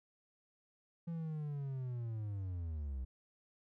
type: linear sweep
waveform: triangle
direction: down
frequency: 169.8 to 61.74 Hz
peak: -36 dBFS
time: 1.07-3.05 s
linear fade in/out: 10 ms
effects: none